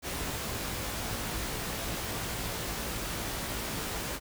pink noise with comb filter, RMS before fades -35 dBFS, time 0.02-4.2 s, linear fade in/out 50 ms, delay 18 ms, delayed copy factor +0.5, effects none

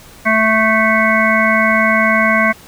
harmonic tone, 220 Hz, A3, in tune, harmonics 1 / 3 / 5 / 7 / 9 / 10, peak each -17 / -17 / -17 / -17 / -17 / -17 dBFS, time 0.25-2.53 s, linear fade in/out 20 ms, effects pink hiss -40 dBFS RMS until 2.67 s

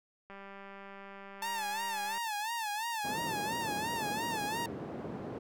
click train, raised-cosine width 0.5 ms, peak -34 dBFS, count 371, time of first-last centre 0.3-2.178 s, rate 197 Hz
sawtooth tone with vibrato, 880 Hz, A5, in tune, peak -30 dBFS, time 1.42-4.66 s, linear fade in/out 2 ms, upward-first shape sine, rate 2.9 Hz, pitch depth 120 cents each way
white band-pass noise, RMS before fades -41 dBFS, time 3.04-5.39 s, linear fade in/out 10 ms, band 130 to 420 Hz, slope 12 dB/octave
effects none

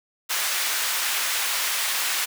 pink high-pass noise, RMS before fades -25 dBFS, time 0.29-2.26 s, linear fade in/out 20 ms, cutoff 1400 Hz, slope 12 dB/octave, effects none

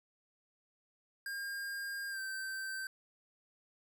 square tone with pitch glide, 1610 to 1554.3 Hz, G6 to G6, +46 to -15 cents, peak -39 dBFS, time 1.26-2.87 s, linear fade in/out 2 ms, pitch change -61 cents, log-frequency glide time 2.1-2.2 s, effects none

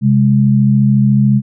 sine tone pair together, 131.9 / 205.9 Hz, C3 / G#3, +14 / -15 cents, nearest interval minor sixth, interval 771 cents, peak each -10 dBFS, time 0.01-1.42 s, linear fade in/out 50 ms, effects none

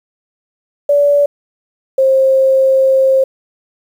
sine tone pair in turn, 575 / 531.6 Hz, D5 / C5, -37 / +27 cents, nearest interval minor second, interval 136 cents, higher first, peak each -7 dBFS, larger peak neither, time 0.89-1.26 / 1.98-3.24 s, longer second, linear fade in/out 5 ms, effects 7-bit

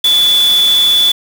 sine tone in noise, 3457 Hz, A7, 31 cents flat, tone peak -7 dBFS, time 0.04-1.12 s, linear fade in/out 5 ms, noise white, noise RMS -22 dBFS, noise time 0.04-1.12 s, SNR +12 dB, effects none

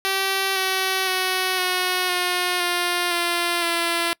5% pulse tone with pitch steps, 386.4 / 379.3 / 372.4 / 365.6 / 358.9 / 352.3 / 345.8 / 339.5 Hz, G4 / F#4 / F#4 / F#4 / F4 / F4 / F4 / F4, -25 / +43 / +11 / -21 / +47 / +15 / -17 / -49 cents, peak -9 dBFS, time 0.05-4.13 s, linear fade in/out 0 ms, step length 510 ms, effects noise-tail reverb RT60 0.1 s tail -25 dB re dry

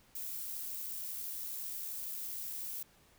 violet noise with amplitude modulation, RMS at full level -40 dBFS, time 0.15-2.83 s, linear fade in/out 5 ms, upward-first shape sine, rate 72.6 Hz, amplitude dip 25%, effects pink hiss -65 dBFS RMS until 3.18 s

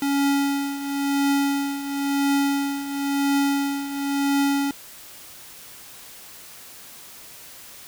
square tone with tremolo, 280 Hz, C#4, 18 cents sharp, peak -18 dBFS, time 0.02-4.71 s, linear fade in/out 2 ms, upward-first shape triangle, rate 0.97 Hz, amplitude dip 75%, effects white hiss -43 dBFS RMS until 7.87 s

